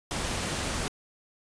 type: noise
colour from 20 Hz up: pink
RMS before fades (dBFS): -31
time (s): 0.11-0.88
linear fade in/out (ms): 0
effects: resampled to 22050 Hz